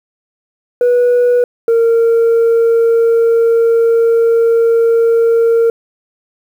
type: tone pair in turn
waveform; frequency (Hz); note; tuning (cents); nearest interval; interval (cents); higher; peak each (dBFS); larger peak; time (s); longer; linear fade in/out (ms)
sine; 488.1 / 460.5; B4 / A#4; -20 / -21; minor second; 101; first; -5; neither; 0.81-1.44 / 1.68-5.7; second; 2
effects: tanh soft clip ceiling -6 dBFS + 7-bit